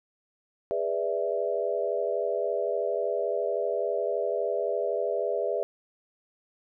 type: chord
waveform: sine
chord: E dominant seventh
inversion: first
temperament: equal with one note detuned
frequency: 410.3 / 493.9 / 587.3 / 659.3 Hz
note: G#4 / B4 / D5 / E5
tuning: -21 / 0 / 0 / 0 cents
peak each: -31 dBFS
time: 0.71-5.63 s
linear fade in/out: 0 ms
effects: none